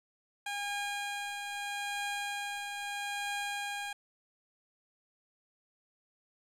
15% pulse tone with tremolo, 812 Hz, G#5, 39 cents flat, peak -27 dBFS, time 0.46-3.93 s, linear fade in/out 5 ms, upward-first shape triangle, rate 0.78 Hz, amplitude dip 40%, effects low-pass 11000 Hz 12 dB/octave + 10-bit

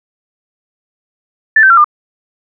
sine tone with pitch steps, 1760 / 1550 / 1365 / 1202.1 Hz, A6 / G6 / F6 / D6, 0 / -20 / -40 / +40 cents, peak -3 dBFS, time 1.56-1.844 s, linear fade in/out 5 ms, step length 71 ms, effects none

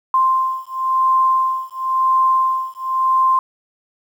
sine beating tone pair, 1046.5 / 1047.46 Hz, C6 / C6, 0 / +2 cents, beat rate 0.96 Hz, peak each -17 dBFS, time 0.14-3.39 s, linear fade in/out 2 ms, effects 8-bit

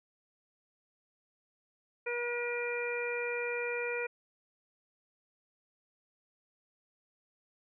harmonic tone, 480 Hz, B4, 49 cents flat, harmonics 1 / 2 / 3 / 4 / 5, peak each -35 / -45 / -41 / -43 / -37 dBFS, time 2.06-4.07 s, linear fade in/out 10 ms, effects none

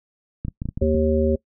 clicks, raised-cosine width 5 ms, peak -15 dBFS, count 8, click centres 0.45 / 0.483 / 0.619 / 0.656 / 0.689 / 0.775 / 0.826 / 0.948 s
harmonic tone, 77.78 Hz, D#2, in tune, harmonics 1 / 3 / 5 / 7, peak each -22 / -22 / -22 / -22 dBFS, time 0.81-1.36 s, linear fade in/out 10 ms
effects noise-tail reverb RT60 0.1 s tail -22 dB re dry

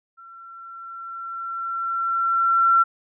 sine tone with level ramp, 1356 Hz, E6, 49 cents sharp, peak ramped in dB -42 to -12 dBFS, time 0.17-2.84 s, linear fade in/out 20 ms, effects none

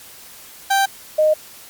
30% pulse / sine tone pair in turn, 784 / 617.6 Hz, G5 / D#5, 0 / -13 cents, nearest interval major third, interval 413 cents, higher first, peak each -11 dBFS, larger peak neither, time 0.7-0.86 / 1.18-1.34 s, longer neither, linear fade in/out 10 ms, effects white hiss -41 dBFS RMS until 1.69 s + MP3 96 kbps

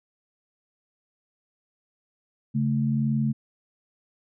sine tone pair together, 138.59 / 220 Hz, C#3 / A3, 0 / 0 cents, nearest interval minor sixth, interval 800 cents, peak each -24 dBFS, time 2.54-3.33 s, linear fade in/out 20 ms, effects none

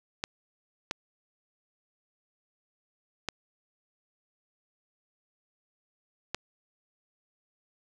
clicks, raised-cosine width 0.2 ms, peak -13 dBFS, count 4, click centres 0.239 / 0.911 / 3.287 / 6.346 s, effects none

